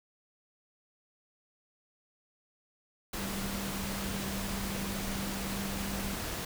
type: tone in noise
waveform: sine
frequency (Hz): 196.4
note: G3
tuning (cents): +4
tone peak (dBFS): -37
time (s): 3.18-6.14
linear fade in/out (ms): 5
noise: pink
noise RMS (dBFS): -37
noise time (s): 3.13-6.45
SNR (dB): -3
effects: none